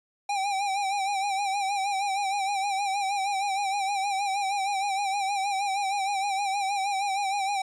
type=tone with vibrato; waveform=square; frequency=792 Hz; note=G5; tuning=18 cents sharp; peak=-26 dBFS; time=0.29-7.62 s; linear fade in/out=5 ms; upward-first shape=sine; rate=6.4 Hz; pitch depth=65 cents each way; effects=resampled to 22050 Hz